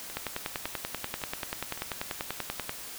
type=two click trains; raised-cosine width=0.3 ms; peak=-15 / -24 dBFS; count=27 / 4; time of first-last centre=0.17-2.694 / 0.1-1.776 s; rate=10.3 / 1.79 Hz; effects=white hiss -42 dBFS RMS until 2.98 s